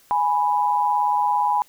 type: tone pair together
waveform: sine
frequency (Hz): 830.6 / 987.8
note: G#5 / B5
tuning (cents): 0 / 0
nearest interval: minor third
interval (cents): 300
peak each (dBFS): -20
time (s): 0.11-1.62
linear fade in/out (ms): 0
effects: white hiss -55 dBFS RMS until 1.68 s